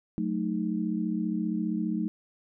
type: chord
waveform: sine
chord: D# diminished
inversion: first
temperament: equal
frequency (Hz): 185 / 220 / 311.1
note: F#3 / A3 / D#4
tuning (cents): 0 / 0 / 0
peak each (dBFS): -31 / -30 / -32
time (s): 0.18-2.08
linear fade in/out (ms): 0
effects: none